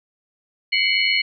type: tone cluster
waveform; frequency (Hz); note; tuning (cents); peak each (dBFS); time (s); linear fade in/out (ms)
sine; 2086 / 2194 / 2275 / 2972 / 4297; C7 / C#7 / C#7 / F#7 / C8; -6 / -18 / +44 / +7 / +45; -23; 0.72-1.22; 10
effects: none